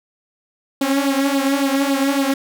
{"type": "tone with flanger", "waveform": "sawtooth", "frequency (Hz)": 275.3, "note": "C#4", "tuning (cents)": -12, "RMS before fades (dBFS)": -18, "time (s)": [0.81, 2.34], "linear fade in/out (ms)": 5, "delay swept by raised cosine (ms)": [0.23, 4.23], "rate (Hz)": 3.6, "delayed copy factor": 0.7, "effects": []}